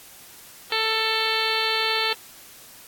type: harmonic tone with a mistuned harmonic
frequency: 442.8 Hz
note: A4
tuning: 11 cents sharp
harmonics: 1 / 2 / 3 / 4 / 5 / 6 / 7 / 8 / 9 / 10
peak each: -30 / -30 / -30 / -30 / -30 / -30 / -30 / -30 / -30 / -30 dBFS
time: 0.72-2.13 s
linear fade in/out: 2 ms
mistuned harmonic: 9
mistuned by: +19 cents
effects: white hiss -46 dBFS RMS until 2.87 s + AAC 64 kbps